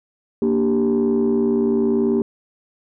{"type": "chord", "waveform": "sine", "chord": "G minor", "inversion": "first", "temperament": "equal", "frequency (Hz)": [233.1, 293.7, 392], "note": ["Bb3", "D4", "G4"], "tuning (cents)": [0, 0, 0], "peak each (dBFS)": [-17, -22, -17], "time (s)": [0.42, 2.22], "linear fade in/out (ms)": 2, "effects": ["tanh soft clip ceiling -11 dBFS"]}